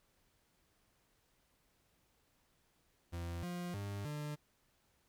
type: tone with pitch steps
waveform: 40% pulse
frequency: 85.6 / 176.4 / 100.7 / 148.8 Hz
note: F2 / F3 / G2 / D3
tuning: -34 / +18 / +47 / +23 cents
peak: -39 dBFS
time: 3.12-4.36 s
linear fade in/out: 20 ms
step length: 310 ms
effects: pink hiss -75 dBFS RMS until 5.08 s